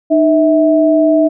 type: tone pair together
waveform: sine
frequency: 306.3 / 649 Hz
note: D#4 / E5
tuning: -27 / -27 cents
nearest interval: octave + minor second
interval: 1300 cents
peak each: -10 dBFS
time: 0.1-1.29 s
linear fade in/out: 20 ms
effects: none